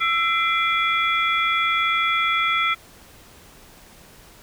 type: tone cluster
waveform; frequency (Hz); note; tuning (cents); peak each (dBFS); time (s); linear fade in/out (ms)
sine; 1329 / 2052 / 2373 / 3374; E6 / C7 / D7 / G#7; +14 / -34 / +17 / +27; -21 / -24 / -25 / -27; 0-2.75; 20
effects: pink hiss -48 dBFS RMS until 4.42 s